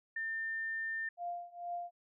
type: tone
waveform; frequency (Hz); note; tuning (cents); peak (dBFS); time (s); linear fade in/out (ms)
sine; 1800; A6; +39; -35; 0.16-1.09; 5
type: tone with tremolo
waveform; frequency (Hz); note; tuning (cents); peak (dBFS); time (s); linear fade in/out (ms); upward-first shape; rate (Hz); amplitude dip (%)
sine; 698.5; F5; 0; -35; 1.17-1.91; 50; triangle; 2.2; 95
effects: none